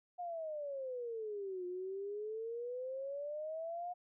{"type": "exponential two-way sweep", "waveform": "sine", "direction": "down then up", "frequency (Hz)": [721, 355.2, 721], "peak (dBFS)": -39, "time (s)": [0.18, 3.94], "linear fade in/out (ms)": 20, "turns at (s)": 1.66, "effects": []}